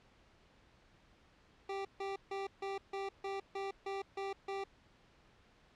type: tone bursts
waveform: 25% pulse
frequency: 392 Hz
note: G4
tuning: in tune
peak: -34 dBFS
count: 10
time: 1.69-4.64 s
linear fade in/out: 5 ms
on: 160 ms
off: 150 ms
effects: pink hiss -66 dBFS RMS until 5.75 s + low-pass 4000 Hz 12 dB/octave